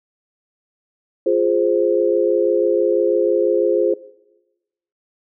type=chord; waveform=sine; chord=F minor; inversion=none; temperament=equal; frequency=349.2 / 415.3 / 523.3 Hz; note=F4 / Ab4 / C5; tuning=0 / 0 / 0 cents; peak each=-18 dBFS; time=1.26-3.94 s; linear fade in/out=5 ms; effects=noise-tail reverb RT60 1.0 s tail -19 dB re dry